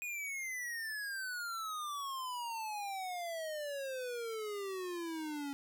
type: exponential sweep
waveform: square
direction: down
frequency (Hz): 2486 to 277.2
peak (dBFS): -39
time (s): 0.02-5.53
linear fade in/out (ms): 0
effects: none